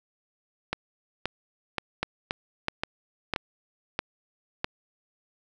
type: two click trains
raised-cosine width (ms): 0.3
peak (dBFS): -11 / -10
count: 6 / 5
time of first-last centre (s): 0.73-3.362 / 2.03-4.644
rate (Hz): 1.9 / 1.53
effects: none